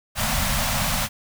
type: band-stop noise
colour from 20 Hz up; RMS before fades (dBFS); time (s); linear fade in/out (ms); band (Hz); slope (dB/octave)
pink; -23; 0.15-1.09; 50; 250 to 540; 96
effects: none